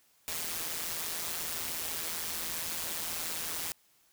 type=noise with amplitude modulation; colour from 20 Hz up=white; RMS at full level=-33 dBFS; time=0.28-3.72 s; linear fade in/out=0 ms; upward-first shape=sine; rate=165 Hz; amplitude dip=70%; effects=white hiss -67 dBFS RMS until 4.12 s